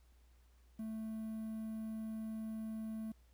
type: tone with quantisation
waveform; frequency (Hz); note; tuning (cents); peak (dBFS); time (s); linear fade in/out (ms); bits
triangle; 220; A3; 0; -38; 0.79-3.12; 5; 11
effects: added 60 Hz sine -63 dBFS peak until 3.33 s + pink hiss -75 dBFS RMS until 3.33 s